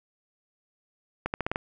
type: accelerating click train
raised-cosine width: 0.5 ms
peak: -13 dBFS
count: 6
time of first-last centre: 1.26-1.559 s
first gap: 79 ms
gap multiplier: 0.86
effects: none